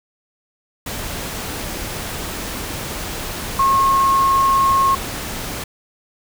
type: tone in noise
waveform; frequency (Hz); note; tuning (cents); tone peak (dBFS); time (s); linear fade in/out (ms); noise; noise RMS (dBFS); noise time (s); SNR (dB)
sine; 1083; C#6; -41; -12; 3.59-4.95; 5; pink; -27; 0.86-5.64; +12
effects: none